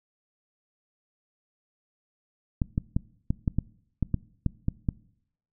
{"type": "clicks", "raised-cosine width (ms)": 5, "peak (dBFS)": -12, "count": 11, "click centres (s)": [2.618, 2.779, 2.965, 3.305, 3.478, 3.586, 4.027, 4.143, 4.463, 4.684, 4.888], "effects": ["noise-tail reverb RT60 0.7 s tail -22 dB re dry"]}